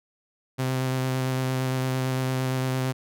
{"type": "tone with vibrato", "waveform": "sawtooth", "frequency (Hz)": 130, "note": "C3", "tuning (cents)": -11, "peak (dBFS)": -20, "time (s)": [0.58, 2.93], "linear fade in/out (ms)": 20, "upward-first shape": "square", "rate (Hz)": 8.8, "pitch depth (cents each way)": 10, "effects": []}